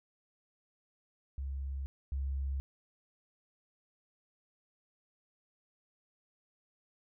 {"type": "tone pair in turn", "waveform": "sine", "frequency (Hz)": [68.1, 68.1], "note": ["C#2", "C#2"], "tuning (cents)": [-30, -30], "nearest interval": "unison", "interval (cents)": 0, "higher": "neither", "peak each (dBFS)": [-35, -32], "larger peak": "second", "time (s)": [[1.38, 1.86], [2.12, 2.6]], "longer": "neither", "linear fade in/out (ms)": 0, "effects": []}